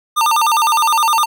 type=tone with vibrato; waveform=square; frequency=1046.5 Hz; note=C6; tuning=in tune; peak=-12 dBFS; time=0.16-1.26 s; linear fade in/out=20 ms; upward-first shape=square; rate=9.8 Hz; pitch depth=250 cents each way; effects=none